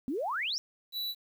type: exponential sweep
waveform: sine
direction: up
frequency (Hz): 240 to 5740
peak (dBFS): -30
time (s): 0.08-0.58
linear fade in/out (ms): 0
type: tone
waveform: square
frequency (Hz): 3946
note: B7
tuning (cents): -2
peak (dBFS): -33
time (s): 0.92-1.15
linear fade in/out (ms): 50
effects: 10-bit